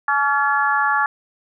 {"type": "harmonic tone with a mistuned harmonic", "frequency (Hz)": 284.2, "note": "C#4", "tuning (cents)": 43, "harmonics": [3, 4, 5, 6], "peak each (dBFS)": [-21, -21, -21, -21], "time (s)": [0.08, 1.06], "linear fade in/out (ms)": 2, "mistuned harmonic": 5, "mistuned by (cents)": -44, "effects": []}